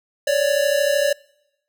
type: tone pair together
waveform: square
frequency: 556.9 / 590 Hz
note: C#5 / D5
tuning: +8 / +8 cents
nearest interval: minor second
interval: 100 cents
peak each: -20 dBFS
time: 0.27-1.13 s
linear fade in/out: 5 ms
effects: noise-tail reverb RT60 0.9 s tail -26 dB re dry